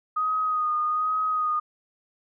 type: tone with vibrato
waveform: sine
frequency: 1244.5 Hz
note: D#6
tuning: in tune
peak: -22 dBFS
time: 0.16-1.6 s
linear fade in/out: 10 ms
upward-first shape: sine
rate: 1.2 Hz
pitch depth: 28 cents each way
effects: none